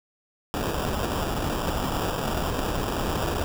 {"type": "noise with sample-and-hold", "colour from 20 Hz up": "pink", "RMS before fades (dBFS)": -27, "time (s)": [0.54, 3.44], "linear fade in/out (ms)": 0, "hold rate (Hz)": 2100, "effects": []}